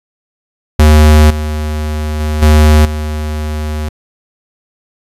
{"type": "tone with level steps", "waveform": "square", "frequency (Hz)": 76.3, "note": "D#2", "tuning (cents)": -33, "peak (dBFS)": [-3, -15, -13, -4, -16], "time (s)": [0.79, 3.89], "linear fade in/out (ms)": 5, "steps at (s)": [1.3, 2.2, 2.42, 2.85], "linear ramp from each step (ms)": 5, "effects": ["resampled to 32000 Hz"]}